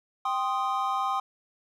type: chord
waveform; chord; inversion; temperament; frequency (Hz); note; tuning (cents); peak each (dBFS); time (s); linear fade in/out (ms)
triangle; C minor; second; equal; 784 / 1046.5 / 1244.5; G5 / C6 / Eb6; 0 / 0 / 0; -28; 0.25-1.2; 5
effects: none